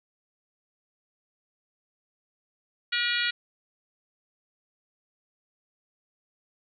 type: harmonic tone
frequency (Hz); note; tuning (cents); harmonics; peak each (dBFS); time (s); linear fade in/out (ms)
479.9; B4; -50; 3 / 4 / 5 / 6 / 7 / 8 / 9; -30 / -31 / -32 / -33 / -33 / -34 / -35; 2.92-3.31; 10
effects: none